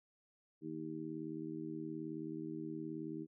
harmonic tone, 78.9 Hz, D#2, 25 cents sharp, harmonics 2 / 3 / 4 / 5, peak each -49 / -49 / -43 / -49 dBFS, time 0.61-3.27 s, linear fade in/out 50 ms, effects none

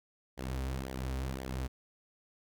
sawtooth tone with flanger, 65.41 Hz, C2, in tune, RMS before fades -37 dBFS, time 0.37-1.68 s, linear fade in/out 20 ms, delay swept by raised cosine 0.74 to 6.04 ms, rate 1.9 Hz, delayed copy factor -0.65, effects none

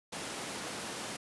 pink high-pass noise, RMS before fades -40 dBFS, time 0.12-1.17 s, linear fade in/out 10 ms, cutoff 200 Hz, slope 12 dB/octave, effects resampled to 24000 Hz

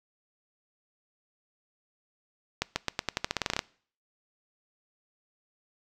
accelerating click train, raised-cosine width 0.2 ms, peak -9 dBFS, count 15, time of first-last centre 2.62-3.592 s, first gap 140 ms, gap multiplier 0.88, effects noise-tail reverb RT60 0.5 s tail -23 dB re dry

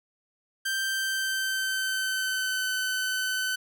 sawtooth tone with pitch glide, 1568 to 1517.2 Hz, G6 to F#6, 0 to +43 cents, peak -23 dBFS, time 0.65-3.56 s, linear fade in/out 10 ms, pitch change -57 cents, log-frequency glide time 0.81-2.69 s, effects none

